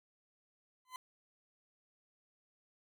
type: tone with exponential growth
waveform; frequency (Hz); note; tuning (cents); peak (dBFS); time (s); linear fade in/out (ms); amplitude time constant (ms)
40% pulse; 1019; C6; -46; -38; 0.85-0.96; 1; 23
effects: none